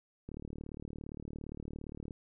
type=click train; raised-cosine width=3 ms; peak=-30 dBFS; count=69; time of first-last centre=0.29-2.108 s; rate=37.4 Hz; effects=none